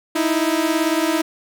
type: beating tone pair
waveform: sawtooth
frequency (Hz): 312.1 / 330.1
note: D#4 / E4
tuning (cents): +5 / +2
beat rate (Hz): 18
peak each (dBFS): -16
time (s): 0.15-1.22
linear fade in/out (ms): 10
effects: none